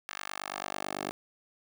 10% pulse tone with high-pass filter sweep, 49.06 Hz, G1, 2 cents sharp, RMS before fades -38 dBFS, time 0.09-1.11 s, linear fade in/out 0 ms, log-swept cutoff 1500 to 390 Hz, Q 1.2, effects none

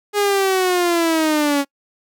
sawtooth linear sweep, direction down, 415.3 to 277.2 Hz, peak -11 dBFS, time 0.13-1.65 s, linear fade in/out 50 ms, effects noise-tail reverb RT60 0.1 s tail -26 dB re dry

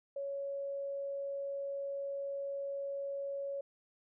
sine tone, 557 Hz, C#5, 8 cents sharp, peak -36 dBFS, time 0.16-3.61 s, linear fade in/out 5 ms, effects none

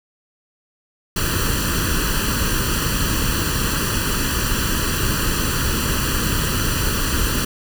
pink noise with comb filter, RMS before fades -20 dBFS, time 1.16-7.45 s, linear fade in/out 5 ms, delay 0.68 ms, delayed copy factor +0.8, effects none

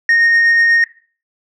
sine tone with tremolo, 1852 Hz, A#6, 12 cents flat, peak -5 dBFS, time 0.09-0.84 s, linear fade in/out 2 ms, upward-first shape sine, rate 8.2 Hz, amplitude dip 25%, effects noise-tail reverb RT60 0.4 s tail -19 dB re dry + tanh soft clip ceiling -7 dBFS

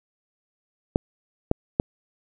clicks, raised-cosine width 2 ms, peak -5 dBFS, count 3, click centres 0.959 / 1.514 / 1.799 s, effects none

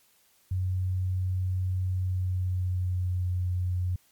sine tone with pitch glide, 92.5 to 90.39 Hz, F#2 to F#2, 0 to -40 cents, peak -25 dBFS, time 0.51-3.96 s, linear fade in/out 5 ms, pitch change -40 cents, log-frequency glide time 1.92-3.32 s, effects white hiss -64 dBFS RMS until 4.11 s + MP3 96 kbps

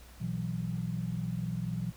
sine chord, B suspended fourth, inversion none, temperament equal with one note detuned, 120.51 / 164.81 / 185 Hz, B2 / E3 / F#3, -42 / 0 / 0 cents, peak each -36 / -35 / -37 dBFS, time 0.2-1.92 s, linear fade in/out 20 ms, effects added 60 Hz sine -52 dBFS peak until 1.96 s + pink hiss -56 dBFS RMS until 1.96 s

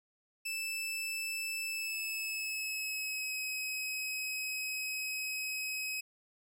sawtooth tone with pitch glide, 2637 to 2544 Hz, E7 to D#7, 0 to +38 cents, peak -32 dBFS, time 0.45-6.01 s, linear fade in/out 10 ms, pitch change -62 cents, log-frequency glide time 1.62-3.39 s, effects none

